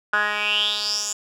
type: tone with band-pass filter sweep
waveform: 10% pulse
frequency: 208.5 Hz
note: G#3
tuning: 7 cents sharp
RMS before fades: -23 dBFS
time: 0.13-1.13 s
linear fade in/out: 5 ms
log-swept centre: 1500 to 7100 Hz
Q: 7.3
effects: none